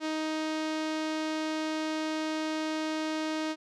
sawtooth tone with low-pass filter, 312.8 Hz, D#4, 9 cents sharp, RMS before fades -32 dBFS, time 0-3.56 s, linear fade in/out 50 ms, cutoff 5300 Hz, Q 1.1, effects none

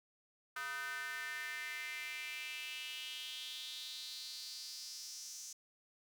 square tone with high-pass filter sweep, 138.59 Hz, C#3, in tune, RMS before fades -45 dBFS, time 0.56-5.53 s, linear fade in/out 5 ms, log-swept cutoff 1400 to 6200 Hz, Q 4.5, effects 12-bit

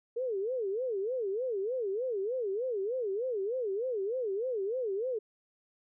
sine tone with vibrato, 446.8 Hz, A4, 27 cents sharp, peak -30 dBFS, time 0.16-5.19 s, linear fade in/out 10 ms, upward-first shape sine, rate 3.3 Hz, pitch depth 270 cents each way, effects none

